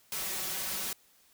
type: noise with comb filter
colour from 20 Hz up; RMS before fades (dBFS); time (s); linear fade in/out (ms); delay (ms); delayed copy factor
white; -35; 0.12-0.93; 2; 5.3; +0.7
effects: white hiss -64 dBFS RMS until 1.33 s